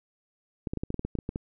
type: clicks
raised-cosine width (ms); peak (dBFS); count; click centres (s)
3; -18; 12; 0.672 / 0.735 / 0.773 / 0.835 / 0.904 / 0.943 / 0.994 / 1.05 / 1.153 / 1.188 / 1.291 / 1.359
effects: none